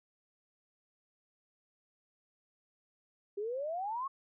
sine exponential sweep, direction up, 393 to 1122 Hz, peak -34 dBFS, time 3.37-4.08 s, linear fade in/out 10 ms, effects none

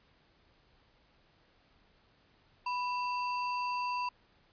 sine tone with sample-and-hold, 987.8 Hz, B5, in tune, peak -31 dBFS, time 2.66-4.09 s, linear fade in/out 5 ms, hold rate 3675 Hz, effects pink hiss -67 dBFS RMS until 4.52 s + resampled to 11025 Hz

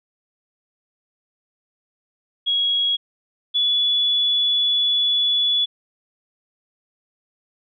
sine tone pair in turn, 3317 / 3420 Hz, G#7 / A7, -3 / -50 cents, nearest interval minor second, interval 53 cents, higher second, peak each -17 / -16 dBFS, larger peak second, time 2.46-2.97 / 3.54-5.66 s, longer second, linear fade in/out 20 ms, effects none

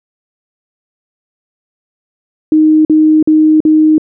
sine tone bursts, 310.6 Hz, D#4, 3 cents flat, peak -4 dBFS, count 4, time 2.52-3.981 s, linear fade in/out 2 ms, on 330 ms, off 47 ms, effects none

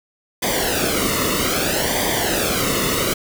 pink noise with flanger, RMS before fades -20 dBFS, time 0.42-3.14 s, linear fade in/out 10 ms, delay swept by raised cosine 0.73 to 1.26 ms, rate 0.62 Hz, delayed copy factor -0.75, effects none

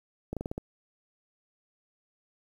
slowing click train, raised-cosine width 2 ms, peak -20 dBFS, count 6, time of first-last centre 0.33-0.579 s, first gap 37 ms, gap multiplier 1.15, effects 9-bit

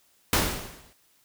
pink noise with exponential decay, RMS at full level -19 dBFS, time 0.33-0.93 s, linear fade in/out 1 ms, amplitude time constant 130 ms, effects white hiss -64 dBFS RMS until 1.24 s

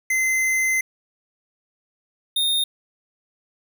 square tone pair in turn, 2062 / 3674 Hz, C7 / A#7, -26 / -26 cents, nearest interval minor seventh, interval 1000 cents, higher second, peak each -19 dBFS, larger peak neither, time 0.1-0.81 / 2.36-2.64 s, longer first, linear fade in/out 5 ms, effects none

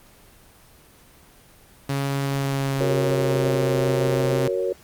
sawtooth tone with pitch glide, 138.59 to 131.87 Hz, C#3 to C3, 0 to +14 cents, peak -18 dBFS, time 1.89-4.48 s, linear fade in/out 5 ms, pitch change -86 cents, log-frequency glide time 2.24-3.81 s
sine chord, F# major, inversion none, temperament equal with one note detuned, 370 / 464.8 / 554.4 Hz, F#4 / A#4 / C#5, 0 / -5 / 0 cents, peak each -25 / -26 / -26 dBFS, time 2.8-4.73 s, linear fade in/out 5 ms
effects pink hiss -51 dBFS RMS until 4.83 s + Opus 24 kbps

